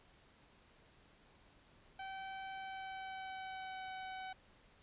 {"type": "tone with pitch glide", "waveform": "sawtooth", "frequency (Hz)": [770, 755], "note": ["G5", "F#5"], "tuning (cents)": [-31, 35], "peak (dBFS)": -40, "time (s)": [1.99, 4.33], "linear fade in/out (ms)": 5, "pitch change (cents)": -34, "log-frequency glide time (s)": [2.54, 3.88], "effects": ["pink hiss -66 dBFS RMS until 4.82 s", "resampled to 8000 Hz"]}